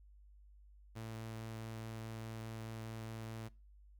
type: tone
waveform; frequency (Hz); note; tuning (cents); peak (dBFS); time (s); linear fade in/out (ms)
sawtooth; 111.9; A2; +30; -40; 0.95-3.49; 20
effects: noise-tail reverb RT60 0.3 s tail -22 dB re dry + added 50 Hz sine -58 dBFS peak until 3.99 s